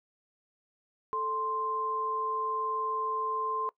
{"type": "tone pair together", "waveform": "sine", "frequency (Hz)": [439.7, 1046.5], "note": ["A4", "C6"], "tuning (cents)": [-1, 0], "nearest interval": "octave + minor third", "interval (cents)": 1501, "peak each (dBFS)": [-36, -30], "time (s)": [1.13, 3.69], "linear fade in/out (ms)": 0, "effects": ["noise-tail reverb RT60 0.1 s tail -20 dB re dry"]}